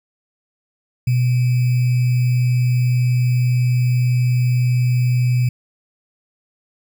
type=tone with sample-and-hold; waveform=sine; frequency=124.1 Hz; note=B2; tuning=9 cents sharp; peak=-13 dBFS; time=1.07-5.49 s; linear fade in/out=5 ms; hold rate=2450 Hz; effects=none